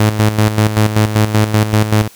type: tone with tremolo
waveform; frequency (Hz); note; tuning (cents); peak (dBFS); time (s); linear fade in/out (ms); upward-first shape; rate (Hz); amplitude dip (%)
sawtooth; 107.2; A2; -45; -4; 0-2.08; 5; square; 5.2; 65
effects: white hiss -42 dBFS RMS until 2.15 s

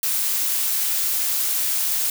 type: noise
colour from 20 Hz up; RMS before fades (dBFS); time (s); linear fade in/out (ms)
blue; -22; 0.03-2.1; 2
effects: none

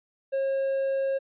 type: tone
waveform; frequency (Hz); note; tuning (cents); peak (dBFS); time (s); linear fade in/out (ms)
triangle; 541; C#5; -42; -22; 0.32-1.19; 20
effects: resampled to 8000 Hz

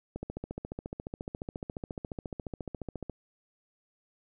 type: click train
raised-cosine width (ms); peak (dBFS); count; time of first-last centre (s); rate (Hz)
2; -23; 43; 0.16-3.097; 14.3
effects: none

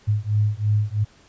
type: beating tone pair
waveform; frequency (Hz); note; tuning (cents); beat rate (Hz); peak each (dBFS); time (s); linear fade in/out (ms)
sine; 103.83 / 106.83; G#2 / G#2; 0 / +49; 3; -21; 0.07-1.05; 20
effects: pink hiss -54 dBFS RMS until 1.28 s + resampled to 16000 Hz

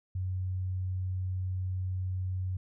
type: tone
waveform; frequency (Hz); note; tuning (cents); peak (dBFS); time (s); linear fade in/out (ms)
sine; 92.7; F#2; +4; -30; 0.15-2.57; 5
effects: none

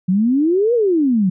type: exponential two-way sweep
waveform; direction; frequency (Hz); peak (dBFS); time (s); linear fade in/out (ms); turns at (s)
sine; up then down; 176.5 to 493.9 to 176.5; -12; 0.08-1.3; 10; 0.74
effects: none

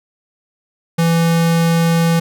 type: tone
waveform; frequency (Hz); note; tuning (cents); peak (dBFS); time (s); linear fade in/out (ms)
square; 166.7; E3; +20; -12; 0.98-2.2; 10
effects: none

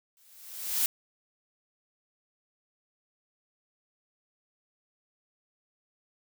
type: noise with exponential growth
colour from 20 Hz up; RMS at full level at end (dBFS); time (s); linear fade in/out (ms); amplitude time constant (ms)
blue; -24; 0.17-0.86; 1; 150
effects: none

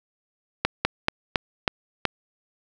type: slowing click train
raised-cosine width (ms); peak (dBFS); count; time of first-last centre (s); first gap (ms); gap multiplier
0.3; -3; 6; 0.65-2.053; 200; 1.17
effects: none

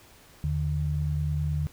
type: tone pair together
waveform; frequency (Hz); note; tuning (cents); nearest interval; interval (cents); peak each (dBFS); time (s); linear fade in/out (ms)
sine; 79.6 / 149.23; D#2 / D3; +40 / +28; major seventh; 1088; -28 / -27; 0.44-1.67; 0
effects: pink hiss -54 dBFS RMS until 1.72 s

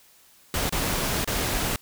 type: noise with dropouts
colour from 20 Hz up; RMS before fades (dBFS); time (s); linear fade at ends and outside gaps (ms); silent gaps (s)
pink; -26; 0.54-1.76; 1; 0.694-0.724 / 1.245-1.275
effects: white hiss -56 dBFS RMS until 1.81 s

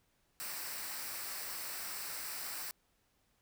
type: noise with comb filter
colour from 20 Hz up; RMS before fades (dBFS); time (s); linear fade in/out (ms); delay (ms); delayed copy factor
white; -42; 0.4-2.71; 0; 0.3; -0.55
effects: pink hiss -75 dBFS RMS until 3.41 s

